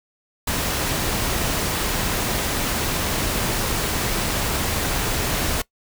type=noise; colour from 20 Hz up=pink; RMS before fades=-23 dBFS; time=0.47-5.62 s; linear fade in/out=5 ms; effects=noise-tail reverb RT60 0.1 s tail -21 dB re dry